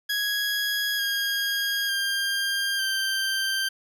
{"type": "tone with pitch steps", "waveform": "20% pulse", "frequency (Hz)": [1661.2, 1629.8, 1599.1, 1568.9], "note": ["G#6", "G#6", "G6", "G6"], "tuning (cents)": [0, -33, 34, 1], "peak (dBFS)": -19, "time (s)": [0.09, 3.69], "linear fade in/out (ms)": 10, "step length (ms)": 900, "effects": []}